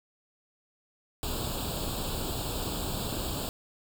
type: noise with comb filter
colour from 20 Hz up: pink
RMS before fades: -33 dBFS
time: 1.23-3.49 s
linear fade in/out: 0 ms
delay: 0.25 ms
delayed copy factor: +0.9
effects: none